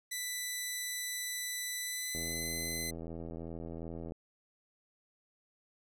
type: tone with pitch glide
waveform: 10% pulse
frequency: 1987 to 2033 Hz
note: B6 to B6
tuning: +10 to +50 cents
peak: -27 dBFS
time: 0.11-2.91 s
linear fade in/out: 10 ms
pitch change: +40 cents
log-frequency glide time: 1.79-2.5 s
type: click train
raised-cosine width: 2 ms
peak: -30 dBFS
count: 164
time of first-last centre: 2.15-4.121 s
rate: 82.7 Hz
effects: none